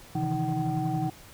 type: tone cluster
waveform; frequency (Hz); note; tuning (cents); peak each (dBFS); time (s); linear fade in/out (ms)
sine; 130.4 / 154.3 / 165.5 / 316.1 / 758; C3 / D#3 / E3 / D#4 / F#5; -5 / -14 / +7 / +27 / +42; -31; 0.15-1.1; 5
effects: tanh soft clip ceiling -19 dBFS + pink hiss -50 dBFS RMS until 1.33 s